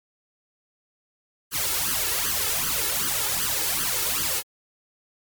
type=noise with flanger; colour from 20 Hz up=white; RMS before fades=-25 dBFS; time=1.51-4.43 s; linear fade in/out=50 ms; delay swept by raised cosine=0.64 to 2.34 ms; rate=2.6 Hz; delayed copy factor=+0.85; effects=MP3 96 kbps

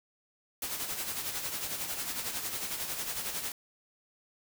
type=noise with tremolo; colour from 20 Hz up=white; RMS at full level=-34 dBFS; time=0.62-3.52 s; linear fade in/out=2 ms; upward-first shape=sine; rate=11 Hz; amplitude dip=50%; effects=none

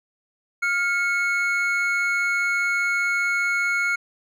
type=tone pair together; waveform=triangle; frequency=1404.9 / 2200 Hz; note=F6 / C#7; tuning=+10 / -14 cents; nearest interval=minor sixth; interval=776 cents; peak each=-21 dBFS; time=0.62-3.96 s; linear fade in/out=10 ms; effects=none

